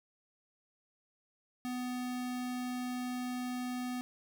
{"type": "tone", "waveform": "square", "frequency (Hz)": 249.3, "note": "B3", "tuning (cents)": 16, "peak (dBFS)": -36, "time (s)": [1.65, 4.01], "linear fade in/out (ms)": 0, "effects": []}